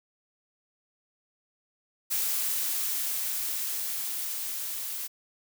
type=noise with level ramp; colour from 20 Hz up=blue; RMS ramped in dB=-28 to -35 dBFS; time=2.1-5.08 s; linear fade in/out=20 ms; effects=none